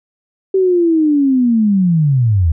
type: linear sweep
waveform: sine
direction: down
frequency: 387 to 75.2 Hz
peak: -9 dBFS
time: 0.54-2.52 s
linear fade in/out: 5 ms
effects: none